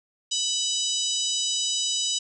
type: harmonic tone with a mistuned harmonic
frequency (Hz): 993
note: B5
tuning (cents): +9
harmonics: 3 / 4 / 5 / 6 / 7 / 8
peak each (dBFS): -29 / -30 / -31 / -32 / -32 / -33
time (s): 0.31-2.19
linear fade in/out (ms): 10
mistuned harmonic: 4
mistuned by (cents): -51
effects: none